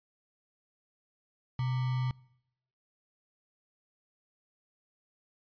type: tone with sample-and-hold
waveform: sine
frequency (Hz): 127.1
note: C3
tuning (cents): -50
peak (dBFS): -28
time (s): 1.59-2.11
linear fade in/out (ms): 2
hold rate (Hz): 1050
effects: noise-tail reverb RT60 0.8 s tail -24 dB re dry + resampled to 11025 Hz